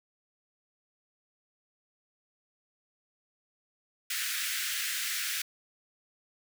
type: high-pass noise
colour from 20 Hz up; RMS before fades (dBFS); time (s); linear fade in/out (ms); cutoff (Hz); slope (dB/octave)
pink; -33; 4.1-5.42; 5; 1500; 48
effects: none